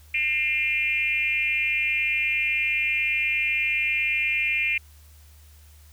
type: tone with frequency modulation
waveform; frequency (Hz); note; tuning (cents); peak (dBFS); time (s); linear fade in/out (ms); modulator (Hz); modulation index
sine; 2397; D7; +35; -21; 0.14-4.78; 5; 286; 0.98
effects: added 75 Hz sine -48 dBFS peak until 5.92 s + white hiss -57 dBFS RMS until 5.92 s